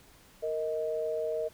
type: tone pair together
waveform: sine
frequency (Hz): 463.5 / 628.4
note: A#4 / D#5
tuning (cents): -10 / +17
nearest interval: perfect fourth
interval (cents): 527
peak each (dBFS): -32 / -32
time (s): 0.42-1.49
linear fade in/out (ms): 20
effects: pink hiss -58 dBFS RMS until 1.53 s